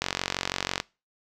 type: click train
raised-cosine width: 0.2 ms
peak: -8 dBFS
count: 37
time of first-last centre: 0.02-0.801 s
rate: 46.1 Hz
effects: noise-tail reverb RT60 0.3 s tail -23 dB re dry